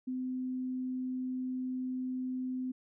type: tone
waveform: sine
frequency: 255.8 Hz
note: C4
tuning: 39 cents flat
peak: -33 dBFS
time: 0.07-2.72 s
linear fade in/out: 10 ms
effects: none